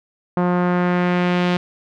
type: tone with low-pass filter sweep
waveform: sawtooth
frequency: 178 Hz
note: F3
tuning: 33 cents sharp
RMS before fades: -18 dBFS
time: 0.37-1.57 s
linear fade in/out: 2 ms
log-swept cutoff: 1100 to 3400 Hz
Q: 1.4
effects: none